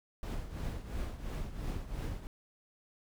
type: noise with tremolo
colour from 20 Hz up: brown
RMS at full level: -35 dBFS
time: 0.23-2.27 s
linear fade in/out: 0 ms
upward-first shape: triangle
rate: 2.9 Hz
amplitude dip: 75%
effects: none